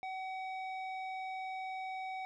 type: tone with low-pass filter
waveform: square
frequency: 756 Hz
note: F#5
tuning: 37 cents sharp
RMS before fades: -41 dBFS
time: 0.03-2.25 s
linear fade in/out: 0 ms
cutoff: 2600 Hz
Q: 1.3
effects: none